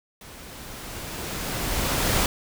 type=noise with level ramp; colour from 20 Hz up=pink; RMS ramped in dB=-44 to -21 dBFS; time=0.21-2.26 s; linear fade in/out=2 ms; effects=none